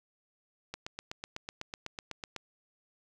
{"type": "click train", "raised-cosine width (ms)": 0.2, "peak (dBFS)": -21, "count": 14, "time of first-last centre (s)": [0.74, 2.363], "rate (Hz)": 8.01, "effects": []}